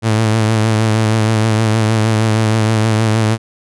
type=tone with vibrato; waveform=sawtooth; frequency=110 Hz; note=A2; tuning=in tune; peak=-7 dBFS; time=0.02-3.38 s; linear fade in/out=50 ms; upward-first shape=triangle; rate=6.4 Hz; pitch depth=47 cents each way; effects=resampled to 24000 Hz